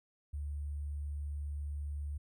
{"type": "tone with sample-and-hold", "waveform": "sine", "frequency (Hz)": 72.7, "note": "D2", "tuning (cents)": -17, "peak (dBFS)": -36, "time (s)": [0.33, 2.18], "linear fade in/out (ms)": 10, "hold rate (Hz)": 8820, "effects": []}